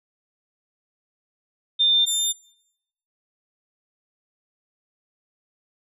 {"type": "tone pair in turn", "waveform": ["sine", "20% pulse"], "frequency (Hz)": [3599, 3599], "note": ["A7", "A7"], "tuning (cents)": [38, 38], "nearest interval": "unison", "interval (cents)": 0, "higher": "neither", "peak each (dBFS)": -15, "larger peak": "neither", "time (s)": [[1.79, 2.06], [2.06, 2.33]], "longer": "neither", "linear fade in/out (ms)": 20, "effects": ["noise-tail reverb RT60 0.8 s tail -21 dB re dry"]}